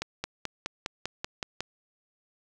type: accelerating click train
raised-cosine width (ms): 0.2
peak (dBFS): -14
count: 9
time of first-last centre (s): 0.02-1.606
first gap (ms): 220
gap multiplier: 0.97
effects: none